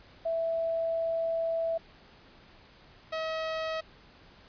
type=tone pair in turn; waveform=sine / sawtooth; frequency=659.3 / 639.4 Hz; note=E5 / D#5; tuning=0 / +47 cents; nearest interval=minor second; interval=53 cents; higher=first; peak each=-27 dBFS; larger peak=neither; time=0.25-1.78 / 3.12-3.81 s; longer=first; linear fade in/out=10 ms; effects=pink hiss -56 dBFS RMS until 4.48 s + resampled to 11025 Hz